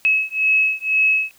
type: beating tone pair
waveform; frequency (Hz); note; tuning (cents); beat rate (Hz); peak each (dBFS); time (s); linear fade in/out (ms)
sine; 2574 / 2576; E7 / E7; -42 / -41; 2; -18; 0.05-1.31; 0
effects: white hiss -53 dBFS RMS until 1.38 s